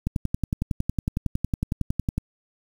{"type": "click train", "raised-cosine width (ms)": 5, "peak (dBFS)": -11, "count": 24, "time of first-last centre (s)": [0.07, 2.18], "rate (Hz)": 10.9, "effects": ["7-bit"]}